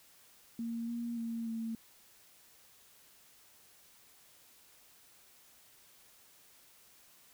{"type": "tone with pitch steps", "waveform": "sine", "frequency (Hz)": [231.3, 235.4, 229.8, 226.2], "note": ["A#3", "A#3", "A#3", "A3"], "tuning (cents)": [-13, 17, -25, 48], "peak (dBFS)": -35, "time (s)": [0.59, 1.75], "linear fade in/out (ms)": 2, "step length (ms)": 290, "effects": ["white hiss -62 dBFS RMS until 7.33 s"]}